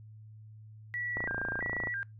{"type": "tone with vibrato", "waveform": "sine", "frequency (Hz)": 1762, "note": "A6", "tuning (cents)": 2, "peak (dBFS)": -33, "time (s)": [0.94, 2.03], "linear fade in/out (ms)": 0, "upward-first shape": "square", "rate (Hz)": 1.5, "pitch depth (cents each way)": 170}
{"type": "click train", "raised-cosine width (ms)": 1, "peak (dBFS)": -23, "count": 21, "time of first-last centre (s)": [1.17, 1.872], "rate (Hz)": 28.5}
{"effects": ["noise-tail reverb RT60 0.2 s tail -23 dB re dry", "added 108 Hz sine -48 dBFS peak until 2.19 s"]}